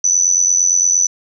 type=tone with amplitude modulation; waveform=sine; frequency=5990 Hz; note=F#8; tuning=20 cents sharp; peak=-7 dBFS; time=0.04-1.07 s; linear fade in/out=5 ms; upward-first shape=sine; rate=88.7 Hz; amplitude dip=80%; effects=none